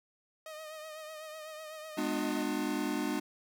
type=tone with vibrato; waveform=sawtooth; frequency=622.3 Hz; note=D#5; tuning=in tune; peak=-39 dBFS; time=0.46-2.43 s; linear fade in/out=2 ms; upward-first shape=triangle; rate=8 Hz; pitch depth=48 cents each way
type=chord; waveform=square; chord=G# diminished seventh; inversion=none; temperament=just; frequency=207.7 / 249.2 / 299 / 358.8 Hz; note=G#3 / B3 / D4 / F4; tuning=0 / +16 / +31 / +47 cents; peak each=-39 / -38 / -35 / -40 dBFS; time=1.97-3.2 s; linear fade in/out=10 ms
effects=none